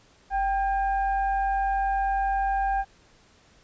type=tone with frequency modulation; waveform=sine; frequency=784 Hz; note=G5; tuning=in tune; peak=-22 dBFS; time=0.3-2.85 s; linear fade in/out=50 ms; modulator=829 Hz; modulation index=0.54; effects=pink hiss -58 dBFS RMS until 3.63 s + resampled to 16000 Hz